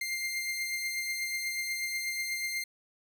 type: beating tone pair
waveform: sawtooth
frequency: 2100 / 2108.2 Hz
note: C7 / C7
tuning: +6 / +13 cents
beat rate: 8.2 Hz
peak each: -29 / -37 dBFS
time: 0.01-2.64 s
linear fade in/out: 5 ms
effects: 10-bit